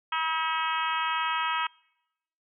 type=harmonic tone with a mistuned harmonic; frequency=321 Hz; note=E4; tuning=46 cents flat; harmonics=3 / 4 / 5 / 6 / 7 / 8 / 9 / 10; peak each=-30 / -30 / -36 / -38 / -39 / -36 / -39 / -37 dBFS; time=0.12-1.67 s; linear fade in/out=5 ms; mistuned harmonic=7; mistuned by=-19 cents; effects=noise-tail reverb RT60 0.9 s tail -26 dB re dry